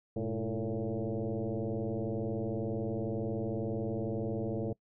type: tone with frequency modulation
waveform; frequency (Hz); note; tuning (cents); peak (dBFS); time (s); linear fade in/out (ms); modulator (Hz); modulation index
sine; 120; B2; -49; -31; 0.16-4.73; 5; 111; 4.2
effects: noise-tail reverb RT60 0.1 s tail -23 dB re dry